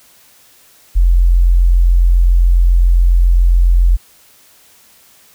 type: tone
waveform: sine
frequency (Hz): 43.65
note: F1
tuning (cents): 0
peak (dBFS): -6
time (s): 0.95-3.97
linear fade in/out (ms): 20
effects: white hiss -47 dBFS RMS until 5.34 s